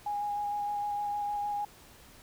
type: tone with vibrato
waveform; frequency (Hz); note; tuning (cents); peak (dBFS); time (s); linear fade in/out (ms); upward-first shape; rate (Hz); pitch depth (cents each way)
sine; 823; G#5; -16; -30; 0.06-1.65; 5; square; 6.5; 10
effects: pink hiss -55 dBFS RMS until 2.22 s